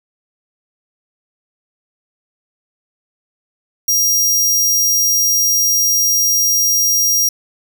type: tone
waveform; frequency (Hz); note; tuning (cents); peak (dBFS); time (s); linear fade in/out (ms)
sawtooth; 5700; F8; +34; -9; 3.88-7.29; 5
effects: 8-bit